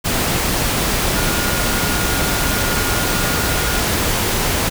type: tone in noise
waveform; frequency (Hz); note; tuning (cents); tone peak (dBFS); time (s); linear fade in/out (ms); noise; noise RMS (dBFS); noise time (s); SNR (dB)
sine; 1428; F6; +38; -26; 1.15-3.82; 20; pink; -18; 0.04-4.7; -11
effects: none